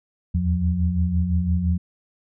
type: tone cluster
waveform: sine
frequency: 78 / 83.9 / 178.6 Hz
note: D#2 / E2 / F3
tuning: +5 / +31 / +39 cents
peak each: -26 / -21 / -23 dBFS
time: 0.34-1.78 s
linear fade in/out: 10 ms
effects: none